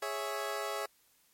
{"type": "chord", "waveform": "20% pulse", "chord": "C# minor", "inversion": "second", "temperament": "equal", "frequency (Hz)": [415.3, 554.4, 659.3], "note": ["G#4", "C#5", "E5"], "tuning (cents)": [0, 0, 0], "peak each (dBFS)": -34, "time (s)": [0.02, 0.86], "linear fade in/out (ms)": 5, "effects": ["white hiss -68 dBFS RMS until 1.33 s", "MP3 64 kbps"]}